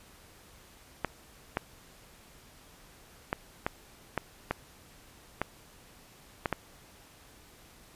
clicks, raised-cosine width 0.5 ms, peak -13 dBFS, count 9, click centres 1.047 / 1.571 / 3.329 / 3.665 / 4.177 / 4.51 / 5.416 / 6.458 / 6.527 s, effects pink hiss -56 dBFS RMS until 7.95 s + resampled to 32000 Hz

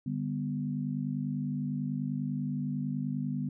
sine chord, G major, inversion second, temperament equal with one note detuned, 146.83 / 197.36 / 246.9 Hz, D3 / G3 / B3, 0 / +12 / 0 cents, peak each -34 / -36 / -34 dBFS, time 0.06-3.49 s, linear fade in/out 5 ms, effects none

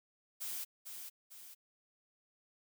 blue noise with echo, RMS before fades -41 dBFS, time 0.4-0.65 s, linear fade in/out 20 ms, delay 450 ms, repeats 2, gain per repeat -6 dB, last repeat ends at 1.55 s, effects none

